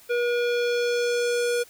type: tone with low-pass filter sweep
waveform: square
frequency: 480.9 Hz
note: B4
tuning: 46 cents flat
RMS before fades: -24 dBFS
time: 0.09-1.64 s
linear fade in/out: 20 ms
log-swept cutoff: 2500 to 11000 Hz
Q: 1.2
effects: white hiss -52 dBFS RMS until 1.69 s